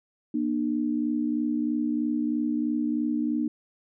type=tone pair together; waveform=sine; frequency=238 / 301.1 Hz; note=A#3 / D4; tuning=+36 / +43 cents; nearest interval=major third; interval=407 cents; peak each=-27 / -26 dBFS; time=0.34-3.48 s; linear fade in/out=5 ms; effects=none